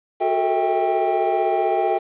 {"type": "tone cluster", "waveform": "triangle", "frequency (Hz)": [368.7, 431.2, 446.9, 650, 792], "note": ["F#4", "A4", "A4", "E5", "G5"], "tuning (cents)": [-6, -35, 27, -24, 18], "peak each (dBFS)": [-22, -27, -24, -22, -19], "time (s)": [0.2, 1.99], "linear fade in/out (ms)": 20, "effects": ["resampled to 8000 Hz", "8-bit"]}